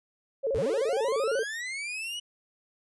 sine tone with vibrato, 493.5 Hz, B4, 1 cent flat, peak -25 dBFS, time 0.43-1.44 s, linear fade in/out 20 ms, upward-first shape square, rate 13 Hz, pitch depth 180 cents each way
40% pulse linear sweep, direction up, 39.2 to 2960 Hz, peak -32 dBFS, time 0.54-2.2 s, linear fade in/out 10 ms
effects resampled to 24000 Hz

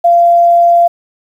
sine tone, 689 Hz, F5, 24 cents flat, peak -4 dBFS, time 0.04-0.88 s, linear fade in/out 10 ms, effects 7-bit

